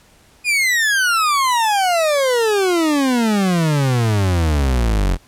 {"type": "exponential sweep", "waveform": "40% pulse", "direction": "down", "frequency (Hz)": [2489, 43.21], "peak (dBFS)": -13, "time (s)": [0.44, 5.18], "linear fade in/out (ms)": 50, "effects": ["pink hiss -51 dBFS RMS until 5.27 s", "low-pass 12000 Hz 12 dB/octave"]}